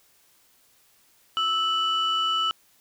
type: tone pair together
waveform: sine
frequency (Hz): 1309.7 / 2971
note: E6 / F#7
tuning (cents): -12 / +6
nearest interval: octave + major second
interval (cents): 1418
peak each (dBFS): -23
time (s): 1.37-2.51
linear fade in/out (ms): 0
effects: tanh soft clip ceiling -17 dBFS + white hiss -61 dBFS RMS until 2.8 s